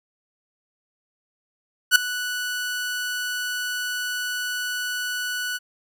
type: tone with ADSR envelope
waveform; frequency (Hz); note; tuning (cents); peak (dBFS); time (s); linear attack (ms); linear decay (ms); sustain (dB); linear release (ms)
sawtooth; 1480; F#6; 0; -5; 1.91-5.59; 47; 4; -17; 32
effects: none